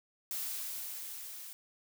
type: noise with level ramp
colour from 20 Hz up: blue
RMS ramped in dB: -37 to -47 dBFS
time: 0.31-1.53 s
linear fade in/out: 0 ms
effects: none